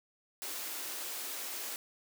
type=high-pass noise; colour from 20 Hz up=white; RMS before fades=-40 dBFS; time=0.42-1.76 s; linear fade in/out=0 ms; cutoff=250 Hz; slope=48 dB/octave; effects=none